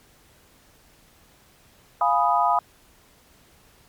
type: chord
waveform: sine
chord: F half-diminished seventh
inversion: none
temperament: equal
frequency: 698.5 / 830.6 / 987.8 / 1244.5 Hz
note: F5 / Ab5 / Cb6 / Eb6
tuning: 0 / 0 / 0 / 0 cents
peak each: -23 / -23 / -22 / -23 dBFS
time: 2.01-2.59 s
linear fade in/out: 2 ms
effects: pink hiss -56 dBFS RMS until 3.88 s + MP3 96 kbps